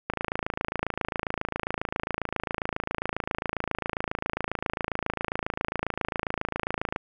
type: click train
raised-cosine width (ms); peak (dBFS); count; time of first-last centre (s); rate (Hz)
0.5; -12; 189; 0.1-6.961; 27.4
effects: none